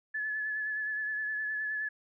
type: tone with vibrato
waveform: sine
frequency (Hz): 1720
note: A6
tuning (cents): -40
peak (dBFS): -31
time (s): 0.14-1.89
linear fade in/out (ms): 10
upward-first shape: sine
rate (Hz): 9.6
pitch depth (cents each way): 26
effects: none